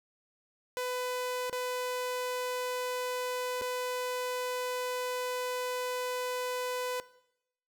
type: tone with dropouts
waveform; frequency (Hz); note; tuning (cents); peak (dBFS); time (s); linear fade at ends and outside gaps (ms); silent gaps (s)
sawtooth; 500; B4; +21; -28; 0.77-7; 0; 1.497-1.528 / 3.613-3.619
effects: noise-tail reverb RT60 0.8 s tail -19 dB re dry